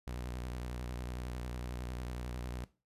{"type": "tone with vibrato", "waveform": "sawtooth", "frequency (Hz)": 61.3, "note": "B1", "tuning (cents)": -12, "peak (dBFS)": -35, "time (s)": [0.07, 2.64], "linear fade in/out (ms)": 0, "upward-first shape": "square", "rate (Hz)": 11, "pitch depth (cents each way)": 57, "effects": ["noise-tail reverb RT60 0.3 s tail -17 dB re dry", "resampled to 32000 Hz"]}